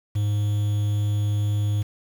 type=tone with quantisation; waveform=triangle; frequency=103.83 Hz; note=G#2; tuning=in tune; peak=-18 dBFS; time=0.15-1.83 s; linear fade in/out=10 ms; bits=7; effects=none